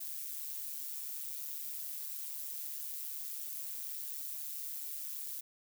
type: noise with amplitude modulation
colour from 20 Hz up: violet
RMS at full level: -39 dBFS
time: 0-5.41 s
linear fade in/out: 10 ms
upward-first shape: sine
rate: 144 Hz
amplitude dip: 60%
effects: none